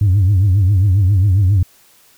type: tone with vibrato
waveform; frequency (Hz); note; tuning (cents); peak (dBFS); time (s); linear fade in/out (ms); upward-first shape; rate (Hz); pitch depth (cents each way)
sine; 96.8; G2; -21; -7; 0.01-1.63; 5; triangle; 7.4; 170
effects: tanh soft clip ceiling -7 dBFS + white hiss -50 dBFS RMS until 2.17 s